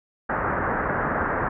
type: low-pass noise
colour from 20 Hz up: white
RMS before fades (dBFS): -25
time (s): 0.29-1.49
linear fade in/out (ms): 10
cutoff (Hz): 1700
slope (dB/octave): 48
effects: none